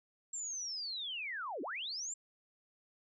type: linear two-way sweep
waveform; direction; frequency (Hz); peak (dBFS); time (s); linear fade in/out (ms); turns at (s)
sine; down then up; 7500 to 246.9 to 7500; -38; 0.33-2.14; 5; 1.62
effects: none